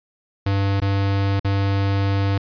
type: tone with dropouts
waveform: square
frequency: 98.7 Hz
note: G2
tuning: 12 cents sharp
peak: -18 dBFS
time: 0.46-2.38 s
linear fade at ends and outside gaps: 5 ms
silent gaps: 0.802-0.818 / 1.397-1.446 s
effects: resampled to 11025 Hz